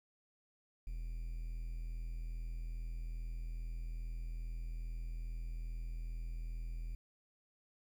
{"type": "tone with quantisation", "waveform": "triangle", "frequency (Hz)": 41.2, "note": "E1", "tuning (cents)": 0, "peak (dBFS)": -37, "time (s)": [0.87, 6.95], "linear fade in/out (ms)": 0, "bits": 11, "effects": []}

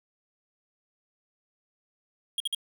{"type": "tone bursts", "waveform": "square", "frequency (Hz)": 3259, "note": "G#7", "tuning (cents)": -33, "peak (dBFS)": -27, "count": 3, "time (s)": [2.38, 2.548], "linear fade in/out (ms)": 2, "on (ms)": 22, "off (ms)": 51, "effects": []}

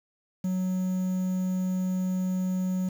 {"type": "tone with quantisation", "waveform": "triangle", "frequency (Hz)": 185, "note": "F#3", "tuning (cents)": 0, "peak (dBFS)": -23, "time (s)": [0.44, 2.89], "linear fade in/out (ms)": 5, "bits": 8, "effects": []}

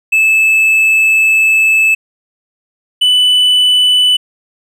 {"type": "tone pair in turn", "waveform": "triangle", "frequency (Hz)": [2616, 2987], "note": ["E7", "F#7"], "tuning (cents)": [-14, 16], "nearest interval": "major second", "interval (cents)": 230, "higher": "second", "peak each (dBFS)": -5, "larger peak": "neither", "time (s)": [[0.12, 1.95], [3.01, 4.17]], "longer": "first", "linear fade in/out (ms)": 10, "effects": []}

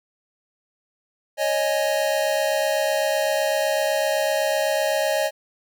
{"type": "chord", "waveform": "square", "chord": "C# suspended second", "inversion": "none", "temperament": "equal", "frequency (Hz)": [554.4, 622.3, 830.6], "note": ["C#5", "D#5", "G#5"], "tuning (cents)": [0, 0, 0], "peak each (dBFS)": [-25, -23, -29], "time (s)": [1.37, 5.31], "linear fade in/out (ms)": 50, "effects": []}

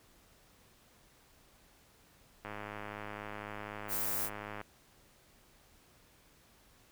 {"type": "click train", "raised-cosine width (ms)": 0.5, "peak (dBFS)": -27, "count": 226, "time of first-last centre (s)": [2.45, 4.613], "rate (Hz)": 104}
{"type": "noise", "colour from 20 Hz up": "violet", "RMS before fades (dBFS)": -35, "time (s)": [3.88, 4.3], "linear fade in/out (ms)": 50}
{"effects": ["pink hiss -64 dBFS RMS until 6.91 s"]}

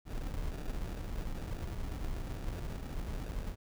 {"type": "noise with sample-and-hold", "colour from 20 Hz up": "brown", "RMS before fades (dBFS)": -38, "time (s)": [0.05, 3.56], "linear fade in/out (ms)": 50, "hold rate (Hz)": 1050, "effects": []}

